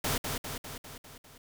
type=noise with echo; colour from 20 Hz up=pink; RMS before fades=-30 dBFS; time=0.04-0.18 s; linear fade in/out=5 ms; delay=200 ms; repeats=6; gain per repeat=-4 dB; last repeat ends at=1.38 s; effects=none